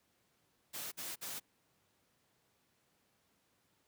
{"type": "noise bursts", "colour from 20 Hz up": "white", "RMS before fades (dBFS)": -43, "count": 3, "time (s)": [0.73, 1.4], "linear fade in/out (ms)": 20, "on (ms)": 190, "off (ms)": 50, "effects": ["pink hiss -75 dBFS RMS until 3.87 s", "high-pass 100 Hz 12 dB/octave"]}